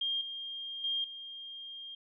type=tone with level steps; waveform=sine; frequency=3213 Hz; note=G7; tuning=42 cents sharp; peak=-30 / -38 / -30 / -42 dBFS; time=0.01-1.95 s; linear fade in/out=5 ms; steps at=0.21 / 0.84 / 1.04 s; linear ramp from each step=2 ms; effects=none